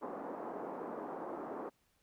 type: band-pass noise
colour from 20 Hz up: pink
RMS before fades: -43 dBFS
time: 0.01-1.7 s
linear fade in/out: 20 ms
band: 260 to 1100 Hz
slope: 24 dB/octave
effects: pink hiss -75 dBFS RMS until 2.02 s